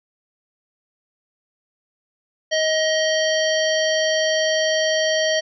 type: harmonic tone with a mistuned harmonic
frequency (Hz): 630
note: D#5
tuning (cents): +21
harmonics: 1 / 3 / 5 / 7 / 9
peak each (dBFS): -19 / -24 / -26 / -27 / -29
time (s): 2.51-5.41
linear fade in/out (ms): 20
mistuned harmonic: 7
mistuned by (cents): +41
effects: none